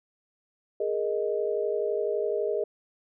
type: chord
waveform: sine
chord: Ab suspended second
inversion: none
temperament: just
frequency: 415.3 / 467.2 / 623 Hz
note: Ab4 / Bb4 / Eb5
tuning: 0 / +4 / +2 cents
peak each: -28 / -30 / -31 dBFS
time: 0.8-2.64 s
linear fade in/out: 5 ms
effects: none